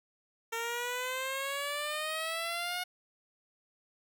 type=exponential sweep; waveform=10% pulse; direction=up; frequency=454.9 to 726 Hz; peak=-25 dBFS; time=0.52-2.84 s; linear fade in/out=10 ms; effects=none